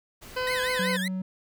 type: noise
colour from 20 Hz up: pink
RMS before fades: -45 dBFS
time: 0.21-0.79 s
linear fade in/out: 20 ms
type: harmonic tone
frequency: 507 Hz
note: B4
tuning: 45 cents sharp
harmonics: 1 / 2 / 3 / 4 / 5 / 6 / 8 / 9 / 10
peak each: -29 / -33 / -33 / -40 / -41 / -40 / -43 / -44 / -44 dBFS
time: 0.36-0.97 s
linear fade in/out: 10 ms
type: tone with vibrato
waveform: 30% pulse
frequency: 1864.7 Hz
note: A#6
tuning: in tune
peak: -27 dBFS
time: 0.47-1.08 s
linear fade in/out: 2 ms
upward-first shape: triangle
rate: 5.2 Hz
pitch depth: 270 cents each way
type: tone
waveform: triangle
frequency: 186.8 Hz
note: F#3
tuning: 17 cents sharp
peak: -26 dBFS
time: 0.79-1.22 s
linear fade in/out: 5 ms
effects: none